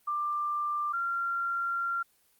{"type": "tone pair in turn", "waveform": "sine", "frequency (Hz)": [1186, 1379.2], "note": ["D6", "F6"], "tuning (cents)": [17, -22], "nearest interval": "minor third", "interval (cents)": 261, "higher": "second", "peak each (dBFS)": -28, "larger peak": "neither", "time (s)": [[0.07, 0.93], [0.93, 2.03]], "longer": "second", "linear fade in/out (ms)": 10, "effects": ["white hiss -67 dBFS RMS until 2.39 s", "Opus 24 kbps"]}